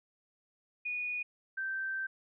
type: tone pair in turn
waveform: sine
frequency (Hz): 2462 / 1558.6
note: D#7 / G6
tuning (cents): -19 / -10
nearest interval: minor sixth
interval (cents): 791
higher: first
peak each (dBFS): -33 / -33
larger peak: neither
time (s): 0.85-1.23 / 1.57-2.07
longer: second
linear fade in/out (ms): 10
effects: none